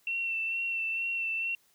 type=tone with vibrato; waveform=sine; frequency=2701 Hz; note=E7; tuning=42 cents sharp; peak=-29 dBFS; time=0.07-1.55 s; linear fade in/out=2 ms; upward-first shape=sine; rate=2.2 Hz; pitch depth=22 cents each way; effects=white hiss -67 dBFS RMS until 1.74 s